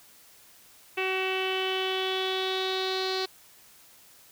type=tone with low-pass filter sweep; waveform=sawtooth; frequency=377.5 Hz; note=F#4; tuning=35 cents sharp; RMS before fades=-29 dBFS; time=0.97-3.26 s; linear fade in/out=10 ms; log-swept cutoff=2600 to 4300 Hz; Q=6.3; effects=white hiss -55 dBFS RMS until 4.31 s